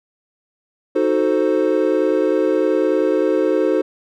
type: chord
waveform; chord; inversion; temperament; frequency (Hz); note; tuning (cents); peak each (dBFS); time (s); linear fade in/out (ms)
triangle; D# diminished seventh; none; equal; 311.1 / 370 / 440 / 523.3; D#4 / F#4 / A4 / C5; 0 / 0 / 0 / 0; -18; 0.95-3.82; 10
effects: none